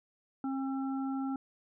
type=harmonic tone; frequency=268.7 Hz; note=C4; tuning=46 cents sharp; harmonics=1 / 3 / 5; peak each=-32 / -42 / -46 dBFS; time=0.44-1.36 s; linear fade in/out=2 ms; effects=none